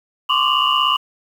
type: tone cluster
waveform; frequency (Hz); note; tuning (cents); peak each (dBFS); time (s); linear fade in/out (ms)
sine; 1035 / 1135 / 1192 / 2819 / 2955; C6 / C#6 / D6 / F7 / F#7; -19 / +41 / +25 / +16 / -3; -20; 0.29-0.97; 10
effects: tanh soft clip ceiling -3 dBFS + 7-bit